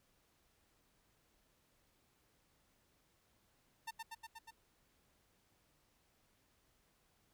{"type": "tone with echo", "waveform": "sawtooth", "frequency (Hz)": 901, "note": "A5", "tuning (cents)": 41, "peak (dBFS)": -38, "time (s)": [3.87, 3.91], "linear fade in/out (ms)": 10, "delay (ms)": 120, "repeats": 5, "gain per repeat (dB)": -2, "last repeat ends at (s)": 4.51, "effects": ["pink hiss -75 dBFS RMS until 7.33 s"]}